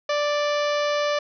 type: harmonic tone with a mistuned harmonic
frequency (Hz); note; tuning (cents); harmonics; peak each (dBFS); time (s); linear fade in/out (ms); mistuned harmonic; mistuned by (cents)
587.3; D5; 0; 1 / 2 / 3 / 4 / 5 / 6 / 7 / 8 / 9 / 10; -22 / -28 / -32 / -34 / -36 / -38 / -39 / -40 / -41 / -42; 0.09-1.19; 5; 10; +18
effects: none